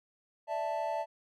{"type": "chord", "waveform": "triangle", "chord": "D suspended second", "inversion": "none", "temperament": "equal", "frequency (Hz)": [587.3, 659.3, 880], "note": ["D5", "E5", "A5"], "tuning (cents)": [0, 0, 0], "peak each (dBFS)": [-36, -33, -33], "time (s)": [0.47, 1.06], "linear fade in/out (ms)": 50, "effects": []}